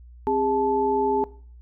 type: tone cluster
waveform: sine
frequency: 264.2 / 407.3 / 872 Hz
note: C4 / G#4 / A5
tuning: +17 / -34 / -16 cents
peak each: -28 / -23 / -23 dBFS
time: 0.27-1.24 s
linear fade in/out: 0 ms
effects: noise-tail reverb RT60 0.5 s tail -21 dB re dry + added 60 Hz sine -43 dBFS peak until 1.61 s